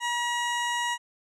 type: tone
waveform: 20% pulse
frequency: 958 Hz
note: A#5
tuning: 47 cents sharp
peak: -21 dBFS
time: 0-0.98 s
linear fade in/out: 50 ms
effects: resampled to 24000 Hz